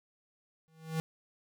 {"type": "tone with exponential growth", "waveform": "square", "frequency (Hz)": 160.3, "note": "E3", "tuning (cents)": -48, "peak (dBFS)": -29, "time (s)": [0.68, 1], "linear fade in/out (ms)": 0, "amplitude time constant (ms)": 68, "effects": []}